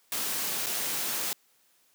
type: noise with dropouts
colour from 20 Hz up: white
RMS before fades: -31 dBFS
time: 0.12-1.33 s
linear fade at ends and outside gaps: 1 ms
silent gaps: 0.661-0.667 s
effects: white hiss -66 dBFS RMS until 1.94 s + high-pass 150 Hz 12 dB/octave

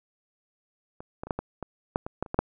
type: clicks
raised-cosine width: 1 ms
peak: -26 / -20 / -26 / -12 / -16 / -20 / -10 / -20 / -14 / -29 / -15 / -6 dBFS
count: 12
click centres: 1.005 / 1.235 / 1.27 / 1.308 / 1.39 / 1.627 / 1.959 / 2.065 / 2.226 / 2.262 / 2.344 / 2.39 s
effects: none

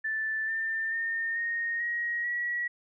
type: tone with pitch steps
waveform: sine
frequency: 1760 / 1791.8 / 1824.2 / 1857.1 / 1890.7 / 1924.8 Hz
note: A6 / A6 / A#6 / A#6 / A#6 / B6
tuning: 0 / +31 / -38 / -7 / +24 / -45 cents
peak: -28 dBFS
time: 0.04-2.68 s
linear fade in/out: 10 ms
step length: 440 ms
effects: none

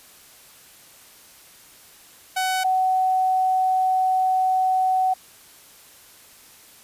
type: tone pair in turn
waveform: sawtooth / sine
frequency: 750 / 750 Hz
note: F#5 / F#5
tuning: +23 / +23 cents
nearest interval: unison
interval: 0 cents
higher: neither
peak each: -17 dBFS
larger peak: neither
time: 2.36-2.64 / 2.64-5.14 s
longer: second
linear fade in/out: 10 ms
effects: white hiss -49 dBFS RMS until 6.83 s + resampled to 32000 Hz

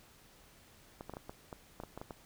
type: clicks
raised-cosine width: 1 ms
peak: -29 dBFS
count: 11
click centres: 1.009 / 1.096 / 1.137 / 1.169 / 1.295 / 1.528 / 1.801 / 1.836 / 1.976 / 2.015 / 2.108 s
effects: pink hiss -61 dBFS RMS until 2.25 s

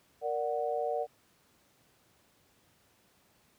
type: chord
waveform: sine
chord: Bb augmented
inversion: none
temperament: equal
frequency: 466.2 / 587.3 / 740 Hz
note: Bb4 / D5 / F#5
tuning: 0 / 0 / 0 cents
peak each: -34 dBFS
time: 0.21-1.07 s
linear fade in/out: 50 ms
effects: pink hiss -67 dBFS RMS until 3.58 s + high-pass 80 Hz 12 dB/octave

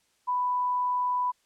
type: tone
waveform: sine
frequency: 992 Hz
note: B5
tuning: 7 cents sharp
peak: -24 dBFS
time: 0.27-1.32 s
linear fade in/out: 20 ms
effects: white hiss -69 dBFS RMS until 1.45 s + low-pass 9000 Hz 12 dB/octave

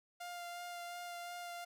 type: tone with vibrato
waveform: sawtooth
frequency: 700 Hz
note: F5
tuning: 4 cents sharp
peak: -40 dBFS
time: 0.2-1.65 s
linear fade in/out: 10 ms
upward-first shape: sine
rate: 2.8 Hz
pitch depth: 13 cents each way
effects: none

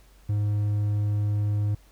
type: tone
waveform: triangle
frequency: 103.83 Hz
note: G#2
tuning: in tune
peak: -20 dBFS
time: 0.29-1.75 s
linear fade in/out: 5 ms
effects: added 48 Hz sine -53 dBFS peak until 1.91 s + pink hiss -60 dBFS RMS until 1.91 s

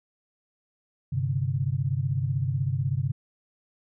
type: chord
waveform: sine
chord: G suspended fourth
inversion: none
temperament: equal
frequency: 98 / 130.81 / 146.83 Hz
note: G2 / C3 / D3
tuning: 0 / 0 / 0 cents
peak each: -30 / -26 / -30 dBFS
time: 1.12-3.12 s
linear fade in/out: 10 ms
effects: none

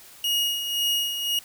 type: tone with tremolo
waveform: 40% pulse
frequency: 2875 Hz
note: F7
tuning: 50 cents sharp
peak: -20 dBFS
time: 0.24-1.39 s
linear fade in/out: 2 ms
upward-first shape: sine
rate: 1.9 Hz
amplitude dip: 55%
effects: white hiss -48 dBFS RMS until 1.44 s

